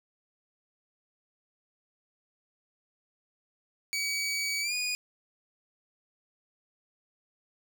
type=tone with pitch glide; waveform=20% pulse; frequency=2273 to 2464 Hz; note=C#7 to D#7; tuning=+43 to -17 cents; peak=-24 dBFS; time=3.93-4.95 s; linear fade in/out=0 ms; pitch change=+140 cents; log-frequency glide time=4.61-4.74 s; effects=none